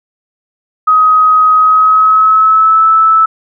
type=tone with pitch glide; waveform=sine; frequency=1261 to 1310.8 Hz; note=D#6 to E6; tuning=+23 to -10 cents; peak=-4 dBFS; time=0.87-3.26 s; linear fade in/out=10 ms; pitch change=+67 cents; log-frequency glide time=1.55-2.86 s; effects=none